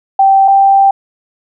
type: tone pair in turn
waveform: sine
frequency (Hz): 779 / 785.3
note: G5 / G5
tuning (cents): -11 / +3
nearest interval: unison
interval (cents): 14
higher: second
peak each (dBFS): -4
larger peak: neither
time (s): 0.19-0.48 / 0.48-0.91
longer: second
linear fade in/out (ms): 5
effects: none